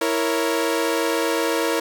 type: chord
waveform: sawtooth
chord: A# diminished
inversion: second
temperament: equal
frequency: 329.6 / 466.2 / 554.4 Hz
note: E4 / A#4 / C#5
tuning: 0 / 0 / 0 cents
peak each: -20 / -19 / -22 dBFS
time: 0.01-1.8 s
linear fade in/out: 5 ms
effects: none